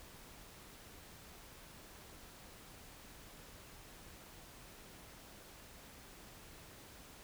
silence, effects pink hiss -56 dBFS RMS until 7.23 s

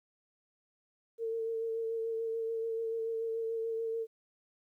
sine tone with vibrato, 452.8 Hz, A4, 50 cents sharp, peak -32 dBFS, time 1.18-4.07 s, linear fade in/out 50 ms, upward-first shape sine, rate 6.9 Hz, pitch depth 21 cents each way, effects 12-bit

